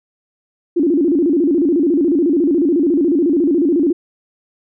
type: tone with vibrato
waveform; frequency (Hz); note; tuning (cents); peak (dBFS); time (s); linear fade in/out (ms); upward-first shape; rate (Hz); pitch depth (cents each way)
sine; 312.2; D#4; +6; -11; 0.76-3.93; 10; square; 14; 180
effects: none